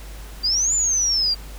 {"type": "exponential two-way sweep", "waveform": "sine", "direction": "up then down", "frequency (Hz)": [4678, 7180, 4678], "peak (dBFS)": -17, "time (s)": [0.43, 1.35], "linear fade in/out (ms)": 20, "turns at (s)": 0.74, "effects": ["added 50 Hz sine -34 dBFS peak until 1.58 s", "pink hiss -43 dBFS RMS until 1.58 s"]}